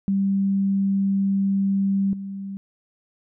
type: tone with level steps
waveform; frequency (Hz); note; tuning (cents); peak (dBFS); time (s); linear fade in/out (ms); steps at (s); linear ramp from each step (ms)
sine; 196; G3; 0; -18 / -29; 0.08-2.57; 0; 2.13; 2
effects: none